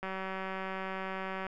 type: click train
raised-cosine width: 0.5 ms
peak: -23 dBFS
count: 274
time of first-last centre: 0.03-1.467 s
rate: 190 Hz
effects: none